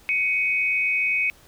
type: tone pair together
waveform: sine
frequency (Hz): 2228 / 2517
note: C#7 / D#7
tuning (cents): +8 / +19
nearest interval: major second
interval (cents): 211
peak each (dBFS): -23 / -22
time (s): 0.09-1.3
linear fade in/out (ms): 0
effects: pink hiss -53 dBFS RMS until 1.47 s